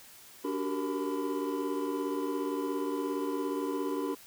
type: tone cluster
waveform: triangle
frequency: 288.7 / 373.4 / 390.6 / 464.3 / 1004 Hz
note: D4 / F#4 / G4 / A#4 / B5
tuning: -30 / +16 / -6 / -7 / +28 cents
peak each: -32 / -36 / -35 / -36 / -38 dBFS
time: 0.44-4.15 s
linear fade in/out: 10 ms
effects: white hiss -53 dBFS RMS until 4.26 s